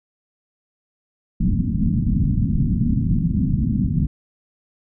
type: low-pass noise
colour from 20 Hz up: white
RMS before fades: -19 dBFS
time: 1.4-4.07 s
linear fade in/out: 5 ms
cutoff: 240 Hz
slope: 48 dB/octave
effects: none